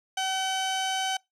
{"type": "tone pair together", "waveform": "sawtooth", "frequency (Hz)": [761.5, 1523], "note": ["F#5", "F#6"], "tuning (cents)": [50, 50], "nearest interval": "octave", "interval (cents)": 1200, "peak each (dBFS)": -24, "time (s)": [0.17, 1.17], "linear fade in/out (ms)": 5, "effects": ["noise-tail reverb RT60 0.2 s tail -25 dB re dry", "low-pass 8000 Hz 12 dB/octave"]}